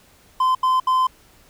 triangle tone bursts at uneven times, 1030 Hz, C6, 28 cents flat, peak -13 dBFS, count 3, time 0.4-0.55 / 0.63-0.8 / 0.87-1.07 s, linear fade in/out 5 ms, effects pink hiss -53 dBFS RMS until 1.49 s

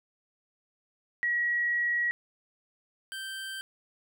sine / 25% pulse tone pair in turn, 1913 / 1561.8 Hz, A#6 / G6, +44 / -7 cents, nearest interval major third, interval 351 cents, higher first, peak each -25 / -32 dBFS, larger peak first, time 1.23-2.11 / 3.12-3.61 s, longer first, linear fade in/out 0 ms, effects none

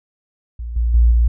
sine tone with level steps, 58.27 Hz, A#1, in tune, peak -24 / -14 / -8 / -10 dBFS, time 0.59-1.28 s, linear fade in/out 5 ms, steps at 0.76 / 0.94 / 1.11 s, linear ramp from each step 5 ms, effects none

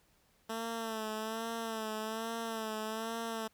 10% pulse tone with vibrato, 222.7 Hz, A3, 21 cents sharp, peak -28 dBFS, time 0.49-3.48 s, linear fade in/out 10 ms, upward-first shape sine, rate 1.2 Hz, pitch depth 51 cents each way, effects pink hiss -70 dBFS RMS until 3.53 s

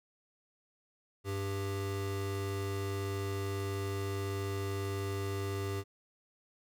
square tone pair together, 98 / 395.6 Hz, G2 / G4, 0 / +16 cents, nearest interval 2 octaves, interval 2416 cents, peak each -36 / -39 dBFS, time 1.24-5.84 s, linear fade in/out 50 ms, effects none

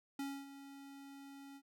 square tone with ADSR envelope, 277.2 Hz, C#4, in tune, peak -39 dBFS, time 0.19-1.62 s, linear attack 4 ms, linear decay 260 ms, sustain -13 dB, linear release 60 ms, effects none

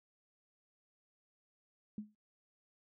sine tone with exponential decay, 211.1 Hz, G#3, 29 cents sharp, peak -36 dBFS, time 1.98-2.15 s, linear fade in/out 2 ms, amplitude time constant 35 ms, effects noise-tail reverb RT60 0.2 s tail -22 dB re dry

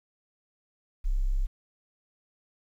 sine tone, 33 Hz, C1, 16 cents sharp, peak -23 dBFS, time 1.04-1.47 s, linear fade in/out 20 ms, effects 10-bit

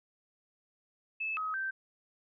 sine tone with pitch steps, 2613 / 1269 / 1559 Hz, E7 / D#6 / G6, -16 / +34 / -10 cents, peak -32 dBFS, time 1.2-1.71 s, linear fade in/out 10 ms, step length 170 ms, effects none

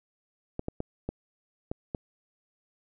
clicks, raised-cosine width 2 ms, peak -18 dBFS, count 6, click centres 0.594 / 0.684 / 0.804 / 1.09 / 1.715 / 1.948 s, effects none

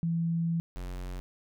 sine / square tone pair in turn, 166.9 / 45.24 Hz, E3 / F#1, +22 / -38 cents, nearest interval octave + major seventh, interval 2260 cents, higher first, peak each -26 / -36 dBFS, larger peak first, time 0.03-0.6 / 0.76-1.2 s, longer first, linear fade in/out 0 ms, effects none

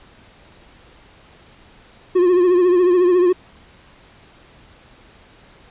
triangle tone with vibrato, 358.8 Hz, F4, 47 cents sharp, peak -9 dBFS, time 2.15-3.33 s, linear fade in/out 10 ms, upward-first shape triangle, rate 14 Hz, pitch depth 70 cents each way, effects pink hiss -48 dBFS RMS until 5.7 s + resampled to 8000 Hz

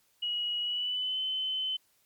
sine tone with pitch glide, 2907 to 3050 Hz, F#7 to G7, -31 to -48 cents, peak -29 dBFS, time 0.22-1.77 s, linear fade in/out 10 ms, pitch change +83 cents, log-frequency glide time 0.61-1.19 s, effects white hiss -69 dBFS RMS until 2.05 s + MP3 96 kbps

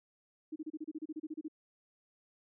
sine tone bursts, 311.1 Hz, D#4, in tune, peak -37 dBFS, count 14, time 0.52-1.483 s, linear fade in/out 10 ms, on 40 ms, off 31 ms, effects none

